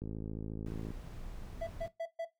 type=click train; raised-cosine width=3 ms; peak=-28 dBFS; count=49; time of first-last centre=0.02-0.906 s; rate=54.2 Hz
type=noise; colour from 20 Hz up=brown; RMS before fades=-45 dBFS; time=0.66-1.88 s; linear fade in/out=2 ms
type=tone bursts; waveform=triangle; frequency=663 Hz; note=E5; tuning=10 cents sharp; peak=-32 dBFS; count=4; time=1.61-2.252 s; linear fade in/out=10 ms; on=63 ms; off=130 ms
effects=noise-tail reverb RT60 0.2 s tail -17 dB re dry